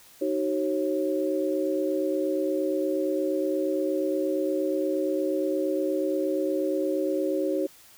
sine tone cluster, 309.6 / 378.1 / 545 Hz, D#4 / F#4 / C#5, -9 / +38 / -29 cents, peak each -28 dBFS, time 0.21-7.67 s, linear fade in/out 10 ms, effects white hiss -53 dBFS RMS until 7.97 s

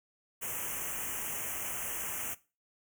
white band-stop noise, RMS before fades -37 dBFS, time 0.41-2.35 s, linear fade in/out 20 ms, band 3100 to 5900 Hz, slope 96 dB/octave, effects noise-tail reverb RT60 0.3 s tail -18 dB re dry

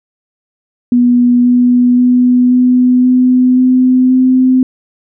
sine tone with pitch steps, 244 / 246.1 / 248.3 / 250.4 / 252.6 / 254.8 / 257 Hz, B3 / B3 / B3 / B3 / B3 / C4 / C4, -21 / -6 / +9 / +24 / +39 / -46 / -31 cents, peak -5 dBFS, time 0.92-4.63 s, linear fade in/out 2 ms, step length 530 ms, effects none

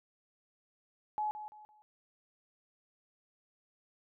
sine tone with echo, 849 Hz, G#5, 38 cents sharp, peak -31 dBFS, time 1.18-1.31 s, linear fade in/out 0 ms, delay 170 ms, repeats 3, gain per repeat -10 dB, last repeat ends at 1.82 s, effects none

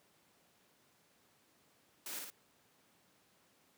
white noise with echo, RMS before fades -44 dBFS, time 2.06-2.19 s, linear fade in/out 2 ms, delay 56 ms, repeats 2, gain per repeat -3 dB, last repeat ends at 2.302 s, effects pink hiss -70 dBFS RMS until 3.77 s + high-pass 150 Hz 12 dB/octave

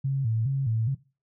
sine tone with vibrato, 123.47 Hz, B2, in tune, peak -23 dBFS, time 0.04-0.95 s, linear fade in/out 10 ms, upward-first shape square, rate 2.4 Hz, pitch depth 170 cents each way, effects noise-tail reverb RT60 0.3 s tail -18 dB re dry

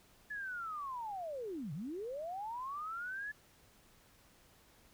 sine linear two-way sweep, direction down then up, 1728 to 130.81 to 1728 Hz, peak -39 dBFS, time 0.3-3.32 s, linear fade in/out 10 ms, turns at 1.73 s, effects pink hiss -65 dBFS RMS until 4.93 s

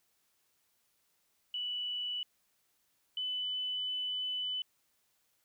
sine tone pair in turn, 2960 / 3001 Hz, F#7 / F#7, 0 / +24 cents, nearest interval unison, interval 24 cents, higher second, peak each -34 / -33 dBFS, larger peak second, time 1.54-2.23 / 3.17-4.62 s, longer second, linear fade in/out 2 ms, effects white hiss -75 dBFS RMS until 5.44 s

